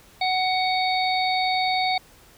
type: harmonic tone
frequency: 745 Hz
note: F#5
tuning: 12 cents sharp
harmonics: 1 / 3 / 5 / 6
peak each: -22 / -27 / -29 / -30 dBFS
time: 0.21-1.98 s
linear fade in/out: 5 ms
effects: pink hiss -52 dBFS RMS until 2.37 s